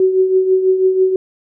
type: tone with tremolo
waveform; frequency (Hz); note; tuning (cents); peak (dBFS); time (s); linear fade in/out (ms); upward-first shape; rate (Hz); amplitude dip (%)
sine; 375.8; F#4; +27; -7; 0-1.16; 2; triangle; 6.1; 65
effects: none